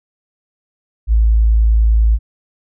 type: tone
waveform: sine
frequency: 55 Hz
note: A1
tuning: in tune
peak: -8 dBFS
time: 1.07-2.19 s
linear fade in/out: 50 ms
effects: none